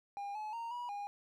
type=tone with pitch steps; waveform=triangle; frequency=806 / 855 / 926 / 969 / 814 Hz; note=G5 / A5 / A#5 / B5 / G#5; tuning=+48 / -50 / -12 / -33 / -35 cents; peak=-37 dBFS; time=0.17-1.07 s; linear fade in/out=0 ms; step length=180 ms; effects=none